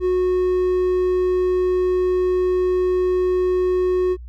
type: tone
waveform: triangle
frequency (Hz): 365.7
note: F#4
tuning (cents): -20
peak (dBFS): -14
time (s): 0-4.17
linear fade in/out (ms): 50
effects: added 60 Hz sine -33 dBFS peak until 4.28 s